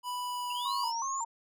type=tone with pitch glide; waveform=square; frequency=987.8 to 978.1 Hz; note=B5 to B5; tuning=0 to -17 cents; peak=-34 dBFS; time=0.03-0.93 s; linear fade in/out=50 ms; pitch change=-17 cents; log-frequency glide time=0.22-0.61 s
type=linear sweep; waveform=sine; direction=up; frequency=2695 to 7400 Hz; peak=-37 dBFS; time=0.5-1.24 s; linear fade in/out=5 ms
type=tone with vibrato; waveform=sine; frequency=999 Hz; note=B5; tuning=20 cents sharp; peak=-32 dBFS; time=0.65-1.25 s; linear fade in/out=10 ms; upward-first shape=square; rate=2.7 Hz; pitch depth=140 cents each way
effects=none